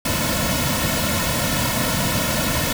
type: noise with comb filter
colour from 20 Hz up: pink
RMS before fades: -21 dBFS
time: 0.05-2.73 s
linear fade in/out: 5 ms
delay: 2.5 ms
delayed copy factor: -0.85
effects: none